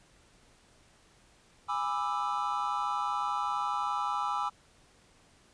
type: chord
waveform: triangle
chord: E dominant seventh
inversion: first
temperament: just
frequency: 824.1 / 988.9 / 1186.7 / 1318.5 Hz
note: G#5 / B5 / D6 / E6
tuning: -14 / +2 / +18 / 0 cents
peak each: -33 dBFS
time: 1.68-4.5 s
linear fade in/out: 20 ms
effects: pink hiss -62 dBFS RMS until 5.53 s + resampled to 22050 Hz